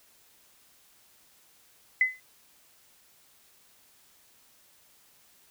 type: tone with exponential decay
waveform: sine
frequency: 2027 Hz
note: B6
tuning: 45 cents sharp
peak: -16 dBFS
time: 2.01-2.2 s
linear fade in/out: 2 ms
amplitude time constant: 40 ms
effects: white hiss -61 dBFS RMS until 5.5 s